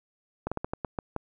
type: slowing click train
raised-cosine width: 1 ms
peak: -16 dBFS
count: 8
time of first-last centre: 0.47-1.163 s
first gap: 46 ms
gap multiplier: 1.25
effects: none